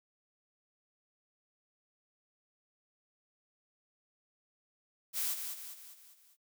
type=noise with echo; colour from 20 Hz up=blue; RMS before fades=-34 dBFS; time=5.13-5.37 s; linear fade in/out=50 ms; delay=200 ms; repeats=5; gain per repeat=-6 dB; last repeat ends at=6.37 s; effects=noise-tail reverb RT60 0.1 s tail -24 dB re dry